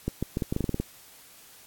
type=clicks; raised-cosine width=3 ms; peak=-14 dBFS; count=11; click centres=0.08 / 0.226 / 0.371 / 0.422 / 0.525 / 0.564 / 0.607 / 0.642 / 0.693 / 0.744 / 0.8 s; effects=white hiss -52 dBFS RMS until 1.66 s + AAC 64 kbps